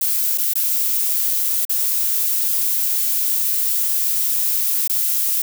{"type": "noise with dropouts", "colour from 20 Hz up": "violet", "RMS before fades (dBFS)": -19, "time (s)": [0.01, 5.42], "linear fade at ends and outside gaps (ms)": 5, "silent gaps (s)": [[0.377, 0.382], [0.536, 0.554], [1.652, 1.694], [4.877, 4.895]], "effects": []}